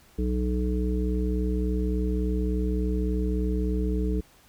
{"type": "harmonic tone", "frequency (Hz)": 61.74, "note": "B1", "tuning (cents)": 0, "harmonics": [1, 3, 5, 7], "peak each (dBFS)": [-25, -30, -32, -33], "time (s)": [0.18, 4.21], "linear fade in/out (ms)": 10, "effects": ["pink hiss -57 dBFS RMS until 4.48 s"]}